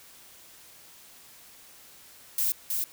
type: noise with echo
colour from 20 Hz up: violet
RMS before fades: -26 dBFS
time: 2.38-2.52 s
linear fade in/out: 2 ms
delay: 320 ms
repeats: 1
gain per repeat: -3 dB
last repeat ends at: 2.84 s
effects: white hiss -52 dBFS RMS until 2.92 s

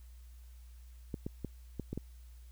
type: clicks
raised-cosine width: 3 ms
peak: -24 dBFS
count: 6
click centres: 1.142 / 1.265 / 1.447 / 1.797 / 1.93 / 1.976 s
effects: added 60 Hz sine -50 dBFS peak until 2.51 s + white hiss -68 dBFS RMS until 2.51 s

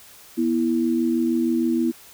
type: tone pair together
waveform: sine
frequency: 243.2 / 329.6 Hz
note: B3 / E4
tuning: -26 / 0 cents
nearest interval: perfect fourth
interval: 526 cents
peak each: -21 dBFS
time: 0.37-1.92 s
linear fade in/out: 20 ms
effects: white hiss -47 dBFS RMS until 2.13 s

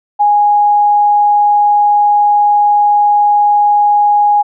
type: tone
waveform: sine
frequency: 827 Hz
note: G#5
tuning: 8 cents flat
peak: -6 dBFS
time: 0.19-4.43 s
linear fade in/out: 20 ms
effects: none

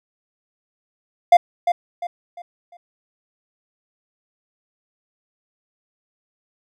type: tone with echo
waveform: triangle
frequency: 698.5 Hz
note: F5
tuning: in tune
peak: -4 dBFS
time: 1.32-1.37 s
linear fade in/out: 5 ms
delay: 350 ms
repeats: 4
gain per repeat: -9 dB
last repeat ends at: 2.77 s
effects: none

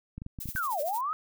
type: clicks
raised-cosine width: 5 ms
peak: -26 dBFS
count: 7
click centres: 0.18 / 0.219 / 0.264 / 0.388 / 0.457 / 0.489 / 0.552 s
type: noise with tremolo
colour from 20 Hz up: violet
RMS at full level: -37 dBFS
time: 0.4-1.01 s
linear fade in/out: 5 ms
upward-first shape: sine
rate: 13 Hz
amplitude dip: 75%
type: linear two-way sweep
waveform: sine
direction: down then up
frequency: 1586 to 550 to 1303 Hz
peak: -28 dBFS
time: 0.56-1.13 s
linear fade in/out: 0 ms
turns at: 0.81 s
effects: none

